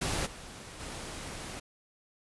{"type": "noise with level steps", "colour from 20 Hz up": "pink", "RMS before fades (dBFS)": [-32, -46, -41], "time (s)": [0.01, 1.6], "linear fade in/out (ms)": 10, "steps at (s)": [0.25, 0.79], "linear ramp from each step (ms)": 20, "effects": ["resampled to 24000 Hz"]}